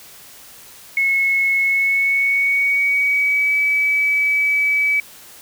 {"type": "tone with pitch glide", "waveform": "sine", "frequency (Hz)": [2186, 2289], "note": ["C#7", "D7"], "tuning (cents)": [-25, -45], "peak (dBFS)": -14, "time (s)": [0.97, 5], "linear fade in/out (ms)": 2, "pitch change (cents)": 80, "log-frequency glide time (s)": [1.62, 3.56], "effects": ["white hiss -42 dBFS RMS until 5.41 s"]}